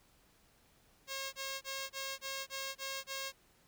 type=tone bursts; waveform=5% pulse; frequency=541 Hz; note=C#5; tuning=42 cents flat; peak=-27 dBFS; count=8; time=1.07-3.325 s; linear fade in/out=50 ms; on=260 ms; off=25 ms; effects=pink hiss -68 dBFS RMS until 3.67 s